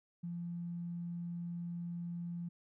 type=tone with tanh clipping; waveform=triangle; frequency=172.3 Hz; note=F3; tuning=23 cents flat; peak=-38 dBFS; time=0.23-2.49 s; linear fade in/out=10 ms; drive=3 dB; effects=none